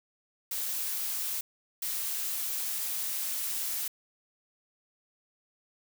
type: noise bursts at uneven times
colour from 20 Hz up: blue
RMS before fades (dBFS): -33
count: 2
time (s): 0.51-1.41 / 1.82-3.88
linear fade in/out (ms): 5
effects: none